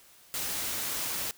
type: noise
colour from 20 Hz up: white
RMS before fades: -33 dBFS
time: 0.34-1.31 s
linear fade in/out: 0 ms
effects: white hiss -57 dBFS RMS until 1.37 s